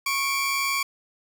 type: tone pair together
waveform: sawtooth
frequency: 1100 / 2342 Hz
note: C#6 / D7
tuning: -14 / -5 cents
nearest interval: octave + minor second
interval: 1309 cents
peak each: -23 / -22 dBFS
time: 0.06-0.83 s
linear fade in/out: 5 ms
effects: none